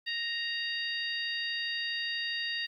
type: harmonic tone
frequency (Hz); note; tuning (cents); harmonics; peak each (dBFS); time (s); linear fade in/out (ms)
932.3; A#5; 0; 2 / 3 / 4 / 5; -35 / -37 / -38 / -39; 0.06-2.67; 20
effects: 11-bit